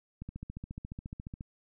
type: click train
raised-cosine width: 5 ms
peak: -28 dBFS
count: 18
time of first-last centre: 0.22-1.409 s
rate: 14.3 Hz
effects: none